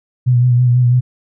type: tone with vibrato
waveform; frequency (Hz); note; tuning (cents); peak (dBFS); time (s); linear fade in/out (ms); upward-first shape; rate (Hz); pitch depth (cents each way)
sine; 123.47; B2; 0; -8; 0.26-1.01; 20; sine; 6.1; 36
effects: none